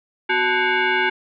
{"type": "tone with frequency modulation", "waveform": "sine", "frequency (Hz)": 370, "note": "F#4", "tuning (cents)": 0, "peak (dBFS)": -16, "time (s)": [0.29, 1.1], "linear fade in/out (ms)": 10, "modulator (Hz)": 623, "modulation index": 3.6, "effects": []}